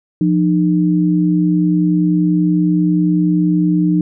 sine tone pair together, 174.61 / 305 Hz, F3 / D#4, 0 / -34 cents, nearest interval minor seventh, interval 966 cents, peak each -13 / -14 dBFS, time 0.21-4.01 s, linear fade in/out 2 ms, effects none

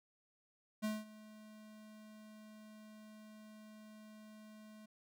square tone with ADSR envelope, 214.8 Hz, A3, 41 cents flat, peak -35 dBFS, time 0.82-4.86 s, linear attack 25 ms, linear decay 200 ms, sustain -20 dB, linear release 7 ms, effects none

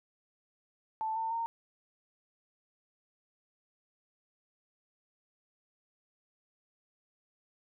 sine tone with pitch steps, 880 / 899.5 / 919.5 Hz, A5 / A5 / A#5, 0 / +38 / -24 cents, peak -31 dBFS, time 1.01-1.46 s, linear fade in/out 0 ms, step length 150 ms, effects none

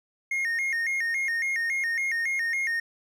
triangle tone with vibrato, 1988 Hz, B6, 11 cents sharp, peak -23 dBFS, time 0.31-2.8 s, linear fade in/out 5 ms, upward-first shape square, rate 3.6 Hz, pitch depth 130 cents each way, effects none

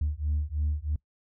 sine beating tone pair, 73.42 / 76.52 Hz, D2 / D#2, 0 / -28 cents, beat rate 3.1 Hz, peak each -28 dBFS, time 0.01-0.96 s, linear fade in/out 5 ms, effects noise-tail reverb RT60 0.1 s tail -23 dB re dry + tanh soft clip ceiling -21 dBFS

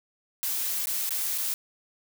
blue noise with dropouts, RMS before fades -29 dBFS, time 0.43-1.54 s, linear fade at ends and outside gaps 0 ms, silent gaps 0.857-0.871 / 1.092-1.107 / 1.378-1.382 s, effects none

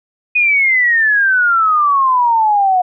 sine exponential sweep, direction down, 2500 to 720 Hz, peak -9 dBFS, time 0.35-2.82 s, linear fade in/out 10 ms, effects none

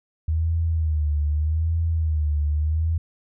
sine tone with vibrato, 78.2 Hz, D#2, 9 cents sharp, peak -19 dBFS, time 0.28-2.98 s, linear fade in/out 5 ms, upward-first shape sine, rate 0.82 Hz, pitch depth 97 cents each way, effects none

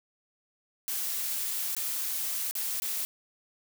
blue noise with dropouts, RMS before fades -32 dBFS, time 0.88-3.05 s, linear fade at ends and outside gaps 0 ms, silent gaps 1.75-1.766 / 2.511-2.553 / 2.8-2.821 s, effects none

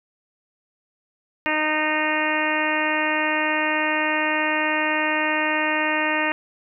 harmonic tone, 307.8 Hz, D#4, 19 cents flat, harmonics 1 / 2 / 3 / 4 / 5 / 6 / 7 / 8 / 9, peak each -28 / -28 / -27 / -31 / -31 / -25 / -30 / -29 / -30 dBFS, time 1.46-6.32 s, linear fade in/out 0 ms, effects none

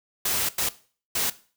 white noise bursts at uneven times, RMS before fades -25 dBFS, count 3, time 0.25-0.49 / 0.58-0.69 / 1.15-1.3 s, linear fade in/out 5 ms, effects noise-tail reverb RT60 0.4 s tail -17 dB re dry

